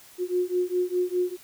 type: beating tone pair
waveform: sine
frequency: 357.9 / 362.8 Hz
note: F4 / F#4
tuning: +42 / -34 cents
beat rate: 4.9 Hz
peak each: -26 dBFS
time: 0.18-1.37 s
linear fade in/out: 50 ms
effects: white hiss -51 dBFS RMS until 1.43 s